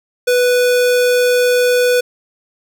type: tone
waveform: square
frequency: 493.8 Hz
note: B4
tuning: in tune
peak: -11 dBFS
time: 0.27-2.01 s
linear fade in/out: 10 ms
effects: none